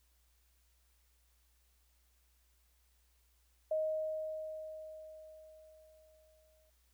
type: tone with exponential decay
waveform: sine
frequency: 626 Hz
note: D#5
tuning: 10 cents sharp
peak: -30 dBFS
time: 3.71-6.7 s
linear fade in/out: 5 ms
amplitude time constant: 650 ms
effects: added 60 Hz sine -70 dBFS peak until 6.93 s + white hiss -75 dBFS RMS until 6.93 s